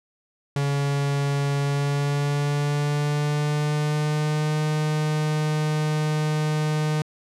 45% pulse tone with pitch glide, 141.2 to 153.09 Hz, C#3 to D#3, +32 to -28 cents, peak -21 dBFS, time 0.56-7.02 s, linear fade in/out 2 ms, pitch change +140 cents, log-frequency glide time 1.61-4.6 s, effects low-pass 9000 Hz 12 dB/octave

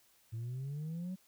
sine exponential sweep, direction up, 110 to 190.6 Hz, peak -35 dBFS, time 0.32-1.16 s, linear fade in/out 20 ms, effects tanh soft clip ceiling -36 dBFS + white hiss -68 dBFS RMS until 1.27 s

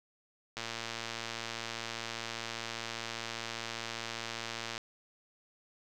click train, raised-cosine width 0.2 ms, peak -20 dBFS, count 485, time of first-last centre 0.57-4.779 s, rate 115 Hz, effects none

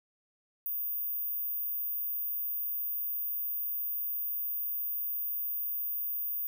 sine tone, 14917 Hz, A#9, in tune, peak -31 dBFS, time 0.66-6.47 s, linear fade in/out 0 ms, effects none

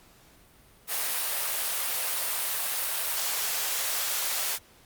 white high-pass noise, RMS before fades -29 dBFS, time 0.87-4.59 s, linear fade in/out 50 ms, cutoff 500 Hz, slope 24 dB/octave, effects pink hiss -57 dBFS RMS until 4.85 s + Opus 48 kbps

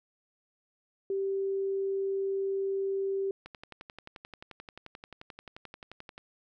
sine tone, 390 Hz, G4, 9 cents flat, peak -28 dBFS, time 1.1-3.31 s, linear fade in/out 2 ms
click train, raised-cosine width 0.3 ms, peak -28 dBFS, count 32, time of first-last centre 3.46-6.179 s, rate 11.4 Hz
effects none

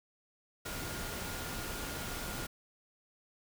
sine tone in noise, 1421 Hz, F6, 30 cents sharp, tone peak -48 dBFS, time 0.65-2.47 s, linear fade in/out 10 ms, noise pink, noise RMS -40 dBFS, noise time 0.65-2.47 s, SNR -11 dB, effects none

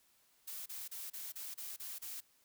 blue noise bursts, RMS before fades -45 dBFS, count 8, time 0.47-2.207 s, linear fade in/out 10 ms, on 190 ms, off 31 ms, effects white hiss -71 dBFS RMS until 2.44 s

